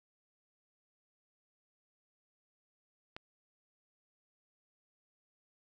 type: click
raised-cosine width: 0.3 ms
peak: -27 dBFS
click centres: 3.165 s
effects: none